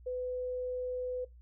sine tone, 502 Hz, B4, 28 cents sharp, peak -33 dBFS, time 0.06-1.25 s, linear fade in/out 10 ms, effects noise-tail reverb RT60 0.2 s tail -21 dB re dry + added 60 Hz sine -52 dBFS peak until 1.41 s

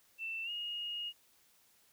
sine tone with pitch glide, 2672 to 2864 Hz, E7 to F7, +23 to +43 cents, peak -37 dBFS, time 0.18-1.13 s, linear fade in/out 50 ms, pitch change +120 cents, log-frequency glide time 0.44-0.5 s, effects white hiss -68 dBFS RMS until 1.92 s

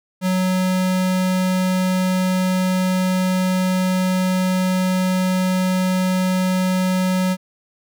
square tone, 185 Hz, F#3, in tune, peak -17 dBFS, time 0.21-7.37 s, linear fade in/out 50 ms, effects none

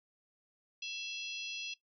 harmonic tone with a mistuned harmonic, 830.6 Hz, G#5, in tune, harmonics 3 / 4 / 5 / 6 / 7, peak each -42 / -44 / -46 / -48 / -49 dBFS, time 0.82-1.74 s, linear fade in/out 5 ms, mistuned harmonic 3, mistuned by +120 cents, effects noise-tail reverb RT60 0.1 s tail -17 dB re dry

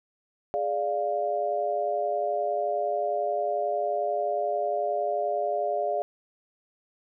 sine chord, D diminished, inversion second, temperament equal, 415.3 / 587.3 / 698.5 Hz, Ab4 / D5 / F5, 0 / 0 / 0 cents, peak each -32 / -28 / -28 dBFS, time 0.54-6.02 s, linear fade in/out 0 ms, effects none

